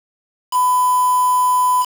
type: tone with quantisation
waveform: sine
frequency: 1000 Hz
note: B5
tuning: 21 cents sharp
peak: -12 dBFS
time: 0.51-1.86 s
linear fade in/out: 50 ms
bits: 4
effects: none